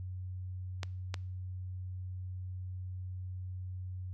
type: clicks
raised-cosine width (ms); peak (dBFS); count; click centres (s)
0.2; -19; 2; 0.832 / 1.142
effects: noise-tail reverb RT60 0.6 s tail -25 dB re dry + added 92 Hz sine -38 dBFS peak until 4.13 s